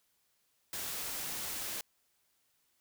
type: noise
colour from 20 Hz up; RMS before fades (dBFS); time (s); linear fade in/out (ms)
white; -39; 0.73-1.81; 2
effects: white hiss -75 dBFS RMS until 2.8 s